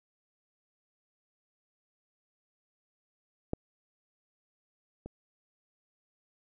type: clicks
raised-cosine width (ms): 2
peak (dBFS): -17 / -28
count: 2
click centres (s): 3.534 / 5.06
effects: none